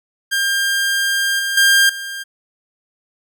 sawtooth tone with level steps, 1600 Hz, G6, 35 cents sharp, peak -12 / -15 / -6 / -22 dBFS, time 0.31-2.24 s, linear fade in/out 20 ms, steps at 1.39 / 1.57 / 1.89 s, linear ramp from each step 5 ms, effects none

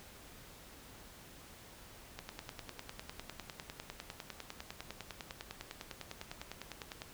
click train, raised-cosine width 0.2 ms, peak -25 dBFS, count 49, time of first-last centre 2.19-7.019 s, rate 9.94 Hz, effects pink hiss -55 dBFS RMS until 7.13 s

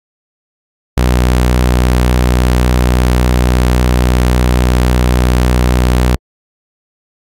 sawtooth tone with vibrato, 61.74 Hz, B1, in tune, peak -4 dBFS, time 0.97-6.16 s, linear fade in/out 5 ms, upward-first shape triangle, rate 3.6 Hz, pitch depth 9 cents each way, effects AAC 64 kbps

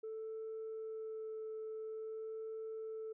sine tone with vibrato, 440 Hz, A4, in tune, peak -40 dBFS, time 0.03-3.13 s, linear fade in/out 10 ms, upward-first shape sine, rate 0.49 Hz, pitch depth 8 cents each way, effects tanh soft clip ceiling -39 dBFS

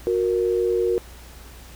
sine tone pair together, 365.9 / 466.2 Hz, F#4 / A#4, -19 / 0 cents, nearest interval major third, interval 419 cents, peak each -21 dBFS, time 0.07-0.98 s, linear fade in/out 0 ms, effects added 60 Hz sine -42 dBFS peak until 1.75 s + pink hiss -46 dBFS RMS until 1.75 s

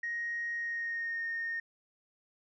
sine tone with pitch glide, 1875 to 1840.7 Hz, A#6 to A#6, +10 to -22 cents, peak -32 dBFS, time 0.03-1.6 s, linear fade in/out 5 ms, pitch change -32 cents, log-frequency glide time 0.53-1.24 s, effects tanh soft clip ceiling -28 dBFS

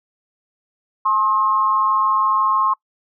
sine tone with amplitude modulation, 1067 Hz, C6, 34 cents sharp, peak -11 dBFS, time 1.05-2.74 s, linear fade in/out 10 ms, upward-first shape sine, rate 206 Hz, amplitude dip 65%, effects noise-tail reverb RT60 0.1 s tail -25 dB re dry

